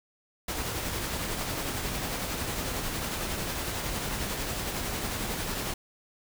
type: noise with tremolo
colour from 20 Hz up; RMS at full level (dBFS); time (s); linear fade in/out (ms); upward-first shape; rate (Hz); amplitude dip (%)
pink; -31; 0.48-5.74; 5; triangle; 11; 35
effects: none